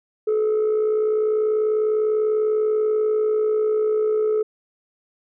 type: tone with amplitude modulation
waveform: sine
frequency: 430.3 Hz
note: A4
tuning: 39 cents flat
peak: -13 dBFS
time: 0.27-4.43 s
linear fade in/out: 10 ms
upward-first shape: sine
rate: 60.2 Hz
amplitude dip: 50%
effects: tanh soft clip ceiling -15 dBFS